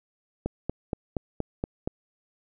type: click train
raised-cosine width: 2 ms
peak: -14 dBFS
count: 7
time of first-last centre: 0.46-1.875 s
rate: 4.24 Hz
effects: none